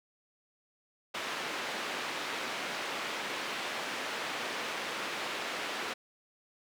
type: band-pass noise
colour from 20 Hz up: white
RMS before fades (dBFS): -37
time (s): 1.14-5.94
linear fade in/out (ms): 10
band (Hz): 260 to 2700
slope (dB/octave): 12
effects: none